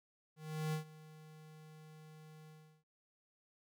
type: tone with ADSR envelope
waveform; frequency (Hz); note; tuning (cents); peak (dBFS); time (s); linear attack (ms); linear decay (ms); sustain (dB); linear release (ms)
square; 155.56; D#3; 0; -35; 0.36-2.84; 370; 110; -20; 360
effects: none